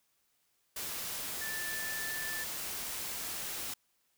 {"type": "tone in noise", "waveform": "sine", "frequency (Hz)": 1760, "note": "A6", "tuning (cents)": 0, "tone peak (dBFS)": -38, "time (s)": [1.41, 2.44], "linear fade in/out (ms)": 5, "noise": "white", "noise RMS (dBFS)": -39, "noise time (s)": [0.76, 3.74], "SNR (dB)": -2, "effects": ["white hiss -75 dBFS RMS until 4.17 s"]}